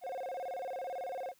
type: tone with vibrato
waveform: triangle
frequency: 619 Hz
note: D#5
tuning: 9 cents flat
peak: -35 dBFS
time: 0.01-1.34 s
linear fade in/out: 50 ms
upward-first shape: square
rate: 18 Hz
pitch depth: 270 cents each way
effects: white hiss -68 dBFS RMS until 1.39 s

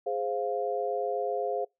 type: chord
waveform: sine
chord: F minor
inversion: first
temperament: equal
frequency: 415.3 / 523.3 / 698.5 Hz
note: Ab4 / C5 / F5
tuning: 0 / 0 / 0 cents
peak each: -32 dBFS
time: 0.06-1.65 s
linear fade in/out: 10 ms
effects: noise-tail reverb RT60 0.2 s tail -26 dB re dry

